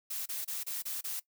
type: noise bursts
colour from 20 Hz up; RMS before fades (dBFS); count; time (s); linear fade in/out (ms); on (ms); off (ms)
blue; -37; 6; 0.1-1.2; 10; 160; 28
effects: noise-tail reverb RT60 0.1 s tail -20 dB re dry